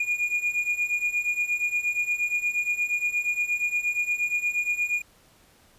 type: beating tone pair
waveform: triangle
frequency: 2429 / 2437.5 Hz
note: D#7 / D#7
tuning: -42 / -36 cents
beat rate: 8.5 Hz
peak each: -27 / -24 dBFS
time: 0-5.02 s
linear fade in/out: 5 ms
effects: pink hiss -58 dBFS RMS until 5.78 s + resampled to 32000 Hz